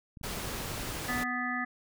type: clicks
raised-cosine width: 5 ms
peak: -34 dBFS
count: 10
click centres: 0.172 / 0.213 / 0.329 / 0.371 / 0.442 / 0.479 / 0.516 / 0.557 / 0.603 / 0.658 s
type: noise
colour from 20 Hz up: pink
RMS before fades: -37 dBFS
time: 0.23-1.24 s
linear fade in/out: 10 ms
type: harmonic tone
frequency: 247.8 Hz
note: B3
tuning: 6 cents sharp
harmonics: 1 / 3 / 5 / 7 / 8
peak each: -36 / -39 / -37 / -35 / -37 dBFS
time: 1.08-1.65 s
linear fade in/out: 10 ms
effects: none